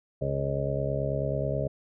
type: harmonic tone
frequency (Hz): 69.3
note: C#2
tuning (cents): 0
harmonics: 1 / 2 / 3 / 4 / 6 / 7 / 8 / 9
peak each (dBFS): -37 / -30 / -41 / -40 / -35 / -39 / -33 / -33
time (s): 0.21-1.68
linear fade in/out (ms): 10
effects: none